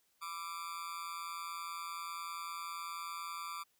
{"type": "tone with amplitude modulation", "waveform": "40% pulse", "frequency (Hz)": 1174.7, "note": "D6", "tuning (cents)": 0, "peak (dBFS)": -36, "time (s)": [0.21, 3.64], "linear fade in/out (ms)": 20, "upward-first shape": "sine", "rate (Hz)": 170, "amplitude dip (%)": 85, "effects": ["white hiss -75 dBFS RMS until 3.79 s"]}